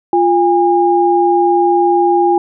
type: tone pair together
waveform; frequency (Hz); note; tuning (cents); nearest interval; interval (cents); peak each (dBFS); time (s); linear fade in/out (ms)
sine; 349.2 / 813.4; F4 / G#5; 0 / -36; octave + minor third; 1464; -11; 0.13-2.38; 2
effects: none